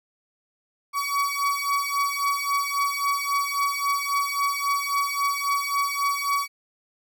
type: beating tone pair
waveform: 35% pulse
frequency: 1130 / 1133.7 Hz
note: C#6 / C#6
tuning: +33 / +39 cents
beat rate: 3.7 Hz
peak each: -24 dBFS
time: 0.93-6.48 s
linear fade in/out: 50 ms
effects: none